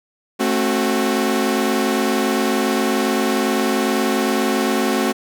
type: chord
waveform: sawtooth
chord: F# diminished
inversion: first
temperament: equal with one note detuned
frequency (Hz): 220 / 267.4 / 370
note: A3 / C4 / F#4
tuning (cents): 0 / +38 / 0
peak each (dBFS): -17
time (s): 0.39-5.13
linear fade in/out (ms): 20
effects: none